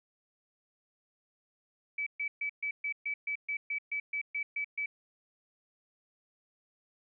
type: tone bursts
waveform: sine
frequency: 2297 Hz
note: D7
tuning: 39 cents flat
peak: -31 dBFS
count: 14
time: 1.98-4.86 s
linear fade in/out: 5 ms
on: 85 ms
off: 130 ms
effects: none